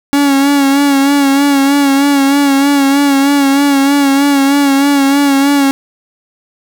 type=tone with vibrato; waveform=45% pulse; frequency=279.3 Hz; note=C#4; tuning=13 cents sharp; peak=-7 dBFS; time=0.13-5.71 s; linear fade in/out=0 ms; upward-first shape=sine; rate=3.2 Hz; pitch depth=40 cents each way; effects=none